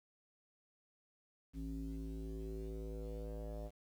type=tone with low-pass filter sweep; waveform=square; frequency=54.3 Hz; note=A1; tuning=22 cents flat; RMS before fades=-44 dBFS; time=1.53-3.71 s; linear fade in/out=50 ms; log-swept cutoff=250 to 630 Hz; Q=4.8; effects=11-bit